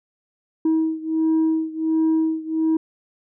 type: beating tone pair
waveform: sine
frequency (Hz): 319.2 / 320.6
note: D#4 / E4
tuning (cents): +44 / -48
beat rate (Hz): 1.4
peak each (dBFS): -18 / -20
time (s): 0.65-2.77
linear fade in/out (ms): 5
effects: tanh soft clip ceiling -14 dBFS